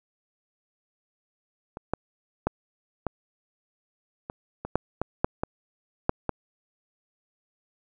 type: clicks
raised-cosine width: 1 ms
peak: -22 / -11 / -9 / -13 / -20 / -19 / -7 / -12 / -6 / -12 / -6 / -11 dBFS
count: 12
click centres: 1.771 / 1.936 / 2.47 / 3.067 / 4.299 / 4.65 / 4.756 / 5.016 / 5.245 / 5.435 / 6.094 / 6.293 s
effects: none